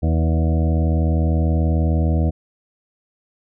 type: harmonic tone with a mistuned harmonic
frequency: 80.1 Hz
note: E2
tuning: 49 cents flat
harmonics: 1 / 2 / 3 / 4 / 6 / 7 / 8 / 9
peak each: -16 / -22 / -26 / -28 / -32 / -33 / -34 / -35 dBFS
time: 0.02-2.31 s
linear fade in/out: 20 ms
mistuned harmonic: 7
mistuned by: +21 cents
effects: none